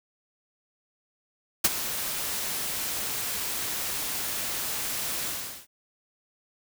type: noise with ADSR envelope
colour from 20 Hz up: white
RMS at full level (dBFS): -18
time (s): 1.64-5.67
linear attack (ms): 9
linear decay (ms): 30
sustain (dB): -13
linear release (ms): 400
effects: none